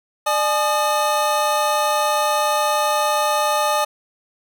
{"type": "tone cluster", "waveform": "square", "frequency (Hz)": [599, 850, 1224], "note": ["D5", "G#5", "D#6"], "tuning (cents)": [34, 40, -29], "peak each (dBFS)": -22, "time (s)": [0.26, 3.85], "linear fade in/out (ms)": 10, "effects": []}